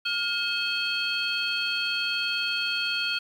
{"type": "tone cluster", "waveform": "sine", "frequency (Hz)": [1415, 2576, 3204, 4386], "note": ["F6", "E7", "G7", "C#8"], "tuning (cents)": [22, -41, 37, -19], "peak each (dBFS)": -30, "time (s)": [0.05, 3.19], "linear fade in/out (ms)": 10, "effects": ["tanh soft clip ceiling -17 dBFS", "9-bit"]}